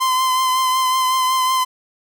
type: tone with vibrato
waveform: 45% pulse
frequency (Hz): 1032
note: C6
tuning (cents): -24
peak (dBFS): -15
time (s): 0-1.65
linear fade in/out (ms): 20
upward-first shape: triangle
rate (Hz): 5.4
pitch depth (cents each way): 27
effects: none